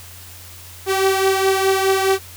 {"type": "beating tone pair", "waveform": "sawtooth", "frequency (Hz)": [383.8, 388.6], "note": ["G4", "G4"], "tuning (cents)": [-37, -15], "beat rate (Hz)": 4.8, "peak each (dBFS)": [-12, -17], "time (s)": [0.86, 2.19], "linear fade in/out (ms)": 50, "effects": ["added 89 Hz sine -41 dBFS peak until 2.36 s", "white hiss -40 dBFS RMS until 2.36 s"]}